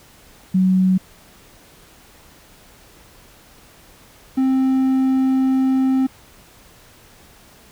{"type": "tone pair in turn", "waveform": ["sine", "triangle"], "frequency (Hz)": [186.6, 263.2], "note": ["F#3", "C4"], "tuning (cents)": [15, 10], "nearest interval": "tritone", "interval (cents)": 595, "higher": "second", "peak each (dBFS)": -12, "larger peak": "neither", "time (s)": [[0.54, 0.98], [4.37, 6.07]], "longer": "second", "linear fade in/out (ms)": 10, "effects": ["pink hiss -48 dBFS RMS until 7.71 s"]}